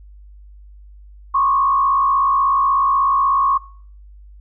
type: tone with frequency modulation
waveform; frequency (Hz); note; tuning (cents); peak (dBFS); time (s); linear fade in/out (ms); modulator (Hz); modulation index
sine; 1100; C#6; -14; -13; 1.34-3.58; 10; 56.4; 0.86
effects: noise-tail reverb RT60 0.5 s tail -21 dB re dry + added 50 Hz sine -39 dBFS peak until 4.4 s